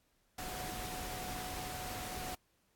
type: tone in noise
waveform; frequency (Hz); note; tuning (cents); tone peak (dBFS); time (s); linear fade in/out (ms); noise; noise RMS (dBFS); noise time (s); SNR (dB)
sine; 736; F#5; -9; -45; 0.38-2.35; 5; pink; -43; 0.38-2.35; -5
effects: pink hiss -75 dBFS RMS until 2.75 s + AAC 64 kbps